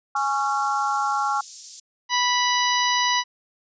sine chord, Db major, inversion second, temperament equal with one note detuned, 830.6 / 1108.7 / 1368.2 Hz, Ab5 / Db6 / F6, 0 / 0 / -36 cents, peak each -24 / -26 / -25 dBFS, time 0.15-1.41 s, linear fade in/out 5 ms
pink high-pass noise, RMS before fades -37 dBFS, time 0.16-1.8 s, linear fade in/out 5 ms, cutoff 5200 Hz, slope 24 dB/octave
harmonic tone, 984 Hz, B5, 7 cents flat, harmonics 1 / 2 / 3 / 4 / 5 / 6, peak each -22 / -25 / -27 / -28 / -29 / -30 dBFS, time 2.09-3.24 s, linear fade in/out 50 ms
effects resampled to 16000 Hz

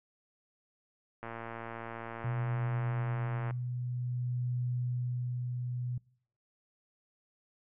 click train, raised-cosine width 0.5 ms, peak -25 dBFS, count 263, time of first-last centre 1.23-3.508 s, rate 115 Hz
sine tone with tremolo, 123.47 Hz, B2, in tune, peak -30 dBFS, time 2.24-5.98 s, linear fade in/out 5 ms, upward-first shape sine, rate 0.52 Hz, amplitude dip 30%
effects noise-tail reverb RT60 0.6 s tail -25 dB re dry + low-pass 2000 Hz 12 dB/octave

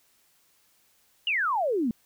sine exponential sweep, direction down, 2960 to 213.1 Hz, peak -23 dBFS, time 1.27-1.91 s, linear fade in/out 2 ms, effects white hiss -65 dBFS RMS until 2.05 s

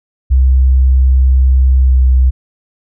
sine tone with pitch glide, 65 to 64.11 Hz, C2 to C2, -11 to -35 cents, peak -5 dBFS, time 0.3-2.31 s, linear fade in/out 20 ms, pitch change -24 cents, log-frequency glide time 1.83-1.93 s, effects none

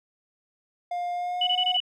triangle tone with pitch glide, 706 to 729.6 Hz, F5 to F#5, +19 to -24 cents, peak -25 dBFS, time 0.91-1.77 s, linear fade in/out 5 ms, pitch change +57 cents, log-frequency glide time 1.13-1.6 s
sine tone bursts, 2960 Hz, F#7, in tune, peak -21 dBFS, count 5, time 1.41-1.803 s, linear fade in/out 5 ms, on 61 ms, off 22 ms
effects none

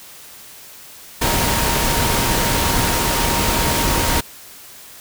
sine tone in noise, 932.3 Hz, A#5, in tune, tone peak -25 dBFS, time 1.21-4.21 s, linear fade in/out 10 ms, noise pink, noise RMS -18 dBFS, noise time 1.21-4.21 s, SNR -10 dB, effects white hiss -40 dBFS RMS until 5 s

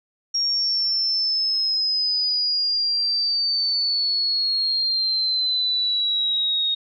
sine exponential sweep, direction down, 5588 to 3729 Hz, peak -19 dBFS, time 0.34-6.75 s, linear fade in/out 10 ms, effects none

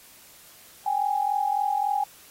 sine tone pair together, 787 / 830.6 Hz, G5 / G#5, +7 / 0 cents, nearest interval minor second, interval 93 cents, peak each -26 / -24 dBFS, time 0.86-2.04 s, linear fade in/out 5 ms, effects white hiss -51 dBFS RMS until 2.3 s + AAC 48 kbps

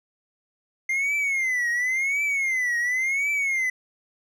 triangle tone with vibrato, 2093 Hz, C7, in tune, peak -20 dBFS, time 0.89-3.7 s, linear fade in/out 5 ms, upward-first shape triangle, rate 0.93 Hz, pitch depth 190 cents each way, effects none

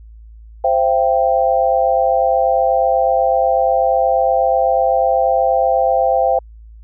sine chord, C major, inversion none, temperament equal with one note detuned, 523.3 / 675.8 / 784 Hz, C5 / E5 / G5, 0 / +43 / 0 cents, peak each -16 dBFS, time 0.64-6.39 s, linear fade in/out 5 ms, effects added 55 Hz sine -36 dBFS peak until 6.83 s

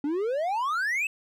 triangle exponential sweep, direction up, 277.2 to 2687 Hz, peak -23 dBFS, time 0.04-1.07 s, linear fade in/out 2 ms, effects none

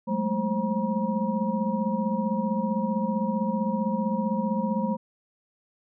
sine tone cluster, 184.5 / 209 / 224.5 / 529 / 954 Hz, F#3 / G#3 / A3 / C5 / A#5, -5 / +11 / +35 / +19 / +40 cents, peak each -32 / -27 / -30 / -32 / -32 dBFS, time 0.07-4.97 s, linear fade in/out 20 ms, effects none

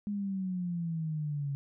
sine exponential sweep, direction down, 207.6 to 138.59 Hz, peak -31 dBFS, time 0.07-1.55 s, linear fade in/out 0 ms, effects none

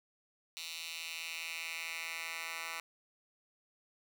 10% pulse tone with high-pass filter sweep, 164.81 Hz, E3, in tune, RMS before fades -42 dBFS, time 0.57-2.8 s, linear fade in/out 0 ms, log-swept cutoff 3400 to 1600 Hz, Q 2.3, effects none

